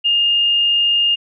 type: tone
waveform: sine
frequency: 2827 Hz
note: F7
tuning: 20 cents sharp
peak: -12 dBFS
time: 0.04-1.16 s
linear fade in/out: 20 ms
effects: none

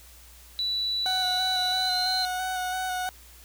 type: tone with pitch glide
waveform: sine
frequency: 3951 to 4109 Hz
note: B7 to C8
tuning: 0 to -32 cents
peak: -25 dBFS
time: 0.59-2.25 s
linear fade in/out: 0 ms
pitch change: +68 cents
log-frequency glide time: 1.75-1.99 s
type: tone with vibrato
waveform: 30% pulse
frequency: 740 Hz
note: F#5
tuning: in tune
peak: -25 dBFS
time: 1.06-3.09 s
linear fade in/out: 0 ms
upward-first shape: square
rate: 3 Hz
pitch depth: 14 cents each way
effects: added 60 Hz sine -51 dBFS peak until 3.44 s + white hiss -52 dBFS RMS until 3.44 s

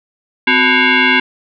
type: tone with frequency modulation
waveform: sine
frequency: 257.5 Hz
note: C4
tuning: 28 cents flat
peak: -8 dBFS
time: 0.47-1.2 s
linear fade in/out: 5 ms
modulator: 624 Hz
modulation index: 4.4
effects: none

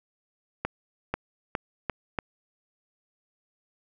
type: accelerating click train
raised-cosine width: 0.5 ms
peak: -12 dBFS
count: 5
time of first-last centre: 0.65-2.188 s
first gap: 490 ms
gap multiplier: 0.84
effects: none

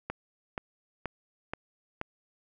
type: click train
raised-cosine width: 0.5 ms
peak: -18 dBFS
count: 5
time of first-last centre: 0.1-2.014 s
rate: 2.09 Hz
effects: none

